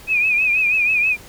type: tone with vibrato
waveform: sine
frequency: 2489 Hz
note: D#7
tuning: in tune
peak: -14 dBFS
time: 0.07-1.17 s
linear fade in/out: 50 ms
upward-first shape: triangle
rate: 6.2 Hz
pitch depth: 92 cents each way
effects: pink hiss -42 dBFS RMS until 1.28 s